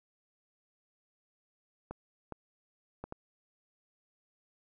clicks, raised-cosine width 1 ms, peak -26 dBFS, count 4, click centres 1.91 / 2.323 / 3.04 / 3.124 s, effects none

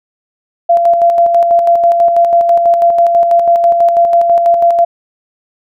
sine tone with tremolo, 685 Hz, F5, 34 cents flat, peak -4 dBFS, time 0.69-4.85 s, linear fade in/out 10 ms, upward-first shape square, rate 6.1 Hz, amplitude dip 40%, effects none

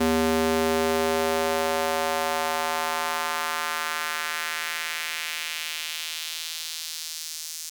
square tone with high-pass filter sweep, 80.3 Hz, E2, 45 cents flat, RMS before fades -27 dBFS, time 0-7.7 s, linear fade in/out 10 ms, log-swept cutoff 270 to 6000 Hz, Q 1.5, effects 8-bit

